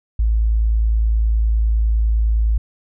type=tone; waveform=sine; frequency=54.9 Hz; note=A1; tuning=3 cents flat; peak=-13 dBFS; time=0.19-2.58 s; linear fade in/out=5 ms; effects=none